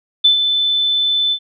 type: tone with ADSR envelope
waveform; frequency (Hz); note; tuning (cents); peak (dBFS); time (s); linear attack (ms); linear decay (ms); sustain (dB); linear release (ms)
sine; 3518; A7; -1; -6; 0.24-1.39; 11; 110; -7; 71
effects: none